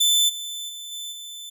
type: tone with level steps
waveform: sawtooth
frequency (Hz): 3525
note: A7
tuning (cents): +2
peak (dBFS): -13 / -27 / -31 / -28 / -32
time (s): 0-1.5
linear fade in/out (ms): 10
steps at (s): 0.28 / 0.68 / 0.91 / 1.11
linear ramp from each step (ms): 20
effects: none